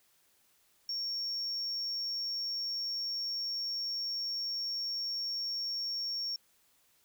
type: tone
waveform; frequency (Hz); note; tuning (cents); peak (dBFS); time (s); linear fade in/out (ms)
sine; 5510; F8; -24; -31; 0.89-6.36; 2
effects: tanh soft clip ceiling -31 dBFS + white hiss -69 dBFS RMS until 7.04 s